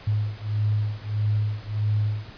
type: beating tone pair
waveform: sine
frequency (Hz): 104.7 / 106.3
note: G#2 / G#2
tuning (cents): +15 / +41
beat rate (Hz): 1.6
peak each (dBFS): -25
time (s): 0.07-2.3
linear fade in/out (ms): 5
effects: pink hiss -45 dBFS RMS until 2.37 s + resampled to 11025 Hz